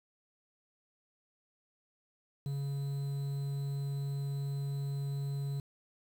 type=tone with quantisation; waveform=triangle; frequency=139.7 Hz; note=C#3; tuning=14 cents sharp; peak=-31 dBFS; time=2.46-5.6 s; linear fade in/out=2 ms; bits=9; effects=none